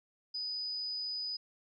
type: tone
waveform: sine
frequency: 4978 Hz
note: D#8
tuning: in tune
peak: -35 dBFS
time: 0.34-1.37 s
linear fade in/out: 10 ms
effects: none